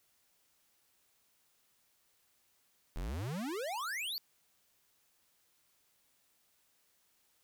square exponential sweep, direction up, 36.71 to 4738 Hz, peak -37 dBFS, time 2.96-4.18 s, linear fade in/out 0 ms, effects white hiss -73 dBFS RMS until 7.43 s

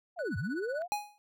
sine linear two-way sweep, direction down then up, 760 to 83.8 to 738 Hz, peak -32 dBFS, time 0.16-0.88 s, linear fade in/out 50 ms, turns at 0.37 s
triangle tone with tremolo, 1480 Hz, F#6, in tune, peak -35 dBFS, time 0.19-0.82 s, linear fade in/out 0 ms, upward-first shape sine, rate 16 Hz, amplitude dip 85%
square tone with exponential decay, 830.6 Hz, G#5, in tune, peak -27 dBFS, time 0.92-1.18 s, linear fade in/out 0 ms, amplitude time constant 55 ms
effects none

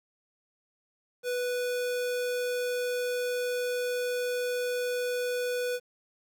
square tone, 493.3 Hz, B4, 2 cents flat, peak -29 dBFS, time 1.23-5.8 s, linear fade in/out 50 ms, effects 10-bit

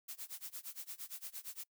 blue noise with tremolo, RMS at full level -44 dBFS, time 0.08-1.64 s, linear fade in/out 10 ms, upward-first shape sine, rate 8.7 Hz, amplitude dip 95%, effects noise-tail reverb RT60 0.1 s tail -24 dB re dry

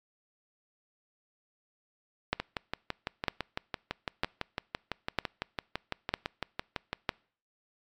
two click trains, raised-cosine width 0.3 ms, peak -10 / -15 dBFS, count 6 / 28, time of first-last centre 2.33-7.092 / 2.4-6.93 s, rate 1.05 / 5.96 Hz, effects noise-tail reverb RT60 0.5 s tail -26 dB re dry + MP3 96 kbps

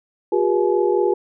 sine tone cluster, 360.2 / 404.8 / 481 / 852 Hz, F#4 / G#4 / B4 / G#5, -46 / -44 / -46 / +44 cents, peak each -19 / -19 / -22 / -26 dBFS, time 0.32-1.14 s, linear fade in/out 5 ms, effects none

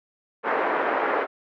pink band-pass noise, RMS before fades -24 dBFS, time 0.43-1.27 s, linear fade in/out 50 ms, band 370 to 1800 Hz, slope 24 dB/octave, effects none

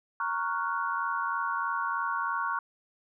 sine chord, Gb major seventh, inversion first, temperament equal, 932.3 / 1108.7 / 1396.9 / 1480 Hz, Bb5 / Db6 / F6 / Gb6, 0 / 0 / 0 / 0 cents, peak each -34 / -31 / -35 / -35 dBFS, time 0.2-2.59 s, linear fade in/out 2 ms, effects none

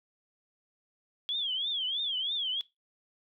sine tone with vibrato, 3300 Hz, G#7, 12 cents flat, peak -29 dBFS, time 1.29-2.61 s, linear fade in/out 0 ms, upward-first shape triangle, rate 3.1 Hz, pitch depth 200 cents each way, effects noise-tail reverb RT60 0.2 s tail -19 dB re dry

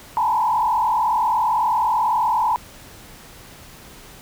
sine tone with frequency modulation, 926 Hz, A#5, 12 cents flat, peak -16 dBFS, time 0.17-2.56 s, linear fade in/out 0 ms, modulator 42 Hz, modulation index 1.9, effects pink hiss -43 dBFS RMS until 4.21 s

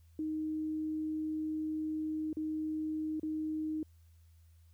sine tone with dropouts, 311.1 Hz, D#4, in tune, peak -33 dBFS, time 0.19-3.83 s, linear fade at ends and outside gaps 2 ms, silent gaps 2.33-2.369 / 3.197-3.231 s, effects added 82 Hz sine -58 dBFS peak until 4.73 s + white hiss -75 dBFS RMS until 4.73 s

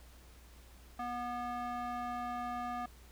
square tone with band-pass filter, 242.7 Hz, B3, 30 cents flat, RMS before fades -39 dBFS, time 0.99-2.86 s, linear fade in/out 5 ms, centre 970 Hz, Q 3.1, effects added 60 Hz sine -55 dBFS peak until 3.11 s + pink hiss -61 dBFS RMS until 3.11 s

